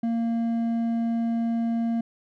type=tone with hard clipping; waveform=sine; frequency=230.7 Hz; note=A#3; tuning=18 cents flat; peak=-24 dBFS; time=0.03-2.01 s; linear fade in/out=5 ms; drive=5 dB; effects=none